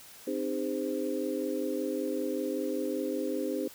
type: tone cluster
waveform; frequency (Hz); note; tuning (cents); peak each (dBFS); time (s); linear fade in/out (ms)
sine; 262.4 / 307.6 / 405.8 / 516; C4 / D#4 / G#4 / C5; +5 / -20 / -40 / -24; -36 / -34 / -35 / -35; 0.27-3.68; 5
effects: white hiss -51 dBFS RMS until 3.74 s